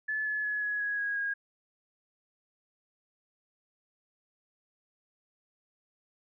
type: tone with pitch steps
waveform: sine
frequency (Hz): 1728 / 1712.1 / 1696.4 / 1680.7 / 1665.3 / 1650 / 1634.8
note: A6 / A6 / G#6 / G#6 / G#6 / G#6 / G#6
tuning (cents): -32 / -48 / +36 / +20 / +4 / -12 / -28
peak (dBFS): -29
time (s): 0.08-1.34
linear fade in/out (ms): 10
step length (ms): 180
effects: none